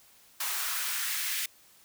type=noise with high-pass filter sweep; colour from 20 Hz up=white; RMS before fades=-32 dBFS; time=0.4-1.46 s; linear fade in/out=5 ms; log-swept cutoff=1000 to 2100 Hz; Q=1.7; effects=white hiss -59 dBFS RMS until 1.84 s